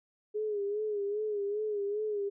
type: tone with vibrato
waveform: sine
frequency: 415.3 Hz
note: G#4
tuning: in tune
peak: -30 dBFS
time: 0.34-2.3 s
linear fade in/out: 20 ms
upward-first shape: sine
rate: 2.5 Hz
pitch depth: 66 cents each way
effects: none